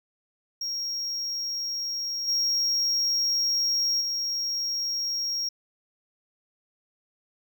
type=tone with level steps; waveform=triangle; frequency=5588 Hz; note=F8; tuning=in tune; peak=-27 / -21 / -25 dBFS; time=0.61-5.49 s; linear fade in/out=5 ms; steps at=2.27 / 4 s; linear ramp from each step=20 ms; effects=none